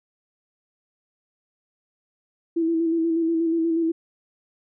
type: tone with vibrato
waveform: sine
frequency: 329.6 Hz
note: E4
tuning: in tune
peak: -19 dBFS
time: 2.56-3.92 s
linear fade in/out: 10 ms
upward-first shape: square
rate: 8.3 Hz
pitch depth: 26 cents each way
effects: none